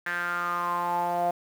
sawtooth tone with band-pass filter sweep, 174.61 Hz, F3, in tune, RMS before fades -28 dBFS, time 0.06-1.31 s, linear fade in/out 5 ms, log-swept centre 1700 to 680 Hz, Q 6.9, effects 8-bit

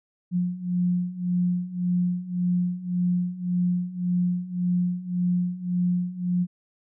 sine beating tone pair, 177.2 / 179 Hz, F3 / F3, +25 / +43 cents, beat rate 1.8 Hz, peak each -27 / -24 dBFS, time 0.31-6.47 s, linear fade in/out 50 ms, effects none

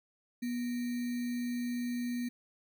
sine tone with sample-and-hold, 242.7 Hz, B3, 30 cents flat, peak -32 dBFS, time 0.42-2.29 s, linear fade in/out 10 ms, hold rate 2100 Hz, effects none

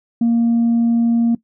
sine tone, 233.1 Hz, A#3, in tune, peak -10 dBFS, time 0.21-1.35 s, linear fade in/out 5 ms, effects noise-tail reverb RT60 0.1 s tail -19 dB re dry + tanh soft clip ceiling -10 dBFS

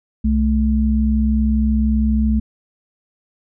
sine tone pair together, 64.66 / 217.5 Hz, C2 / A3, -20 / -20 cents, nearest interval octave + major sixth, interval 2100 cents, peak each -16 dBFS, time 0.24-2.4 s, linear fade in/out 10 ms, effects none

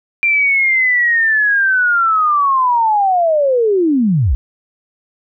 sine linear sweep, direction down, 2376 to 49.5 Hz, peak -10 dBFS, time 0.23-4.35 s, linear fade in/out 0 ms, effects none

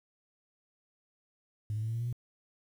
sine tone with pitch steps, 105.9 / 108.38 / 110.91 / 113.5 / 116.15 / 118.87 / 121.65 Hz, G#2 / A2 / A2 / A#2 / A#2 / A#2 / B2, +34 / -26 / +14 / -46 / -6 / +34 / -26 cents, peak -30 dBFS, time 1.7-2.127 s, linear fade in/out 0 ms, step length 61 ms, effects tanh soft clip ceiling -27 dBFS + 10-bit

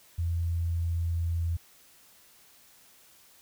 sine tone with pitch glide, 84.6 to 84.02 Hz, E2 to E2, +45 to +34 cents, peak -26 dBFS, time 0.18-1.57 s, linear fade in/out 10 ms, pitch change -11 cents, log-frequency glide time 0.45-1.44 s, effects white hiss -58 dBFS RMS until 3.41 s

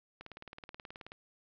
click train, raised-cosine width 0.3 ms, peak -30 dBFS, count 18, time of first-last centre 0.21-1.119 s, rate 18.7 Hz, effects low-pass 5000 Hz 12 dB/octave + 12-bit

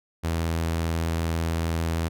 sawtooth tone with vibrato, 82.41 Hz, E2, in tune, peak -20 dBFS, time 0.23-2.09 s, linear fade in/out 20 ms, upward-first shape triangle, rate 18 Hz, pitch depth 19 cents each way, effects none

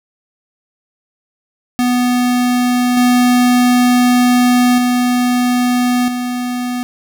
square tone with level steps, 246.9 Hz, B3, in tune, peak -12 / -9 / -12 / -18 dBFS, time 1.79-6.83 s, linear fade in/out 0 ms, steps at 2.97 / 4.78 / 6.08 s, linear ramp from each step 2 ms, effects none

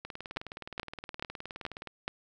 two click trains, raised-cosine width 0.3 ms, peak -16 / -24 dBFS, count 5 / 36, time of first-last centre 0.37-2.079 / 0.05-1.873 s, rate 2.34 / 19.2 Hz, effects none

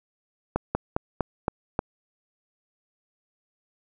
slowing click train, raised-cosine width 1 ms, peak -9 dBFS, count 6, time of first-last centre 0.56-1.791 s, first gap 190 ms, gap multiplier 1.13, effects none

